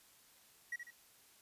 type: tone with echo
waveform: triangle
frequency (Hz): 1918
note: A#6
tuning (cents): +49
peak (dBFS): -36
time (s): 0.72-0.76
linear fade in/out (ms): 5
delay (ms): 73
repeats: 2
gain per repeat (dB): -7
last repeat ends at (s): 0.906
effects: white hiss -65 dBFS RMS until 1.41 s + resampled to 32000 Hz